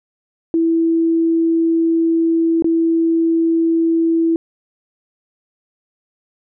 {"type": "tone with dropouts", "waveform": "sine", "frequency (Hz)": 329.6, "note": "E4", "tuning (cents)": 0, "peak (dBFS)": -12, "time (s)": [0.54, 4.36], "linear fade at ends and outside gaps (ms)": 1, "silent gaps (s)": [2.623, 2.644], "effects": []}